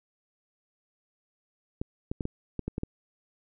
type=clicks; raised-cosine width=3 ms; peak=-18 dBFS; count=8; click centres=1.815 / 2.115 / 2.208 / 2.254 / 2.593 / 2.68 / 2.781 / 2.834 s; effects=none